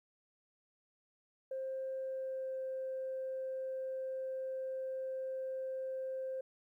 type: tone with pitch glide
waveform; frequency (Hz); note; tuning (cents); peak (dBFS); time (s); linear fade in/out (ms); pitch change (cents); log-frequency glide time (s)
sine; 528 to 524.7; C5 to C5; +16 to +5; -36; 1.51-6.41; 5; -11; 1.95-2.61
effects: tanh soft clip ceiling -33 dBFS + 13-bit